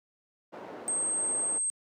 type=low-pass noise; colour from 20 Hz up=white; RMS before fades=-41 dBFS; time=0.52-1.59 s; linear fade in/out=20 ms; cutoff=610 Hz; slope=12 dB/octave
type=tone; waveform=sine; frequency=8372 Hz; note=C9; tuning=in tune; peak=-27 dBFS; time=0.88-1.7 s; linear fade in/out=0 ms
effects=high-pass 300 Hz 12 dB/octave